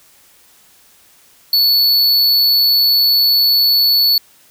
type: tone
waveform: square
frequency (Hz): 4435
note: C#8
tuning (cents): 0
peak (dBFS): -10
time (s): 1.53-4.18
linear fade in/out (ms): 2
effects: white hiss -49 dBFS RMS until 4.5 s